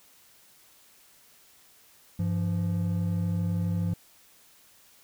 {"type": "tone pair together", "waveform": "triangle", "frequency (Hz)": [99.3, 171.7], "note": ["G2", "F3"], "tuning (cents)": [23, -29], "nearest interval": "major sixth", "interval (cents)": 948, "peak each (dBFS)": -26, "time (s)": [2.19, 3.94], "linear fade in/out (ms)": 5, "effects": ["white hiss -58 dBFS RMS until 5.03 s"]}